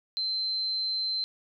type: tone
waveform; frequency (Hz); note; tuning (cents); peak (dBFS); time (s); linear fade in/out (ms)
sine; 4100; C8; -36; -27; 0.17-1.24; 0
effects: none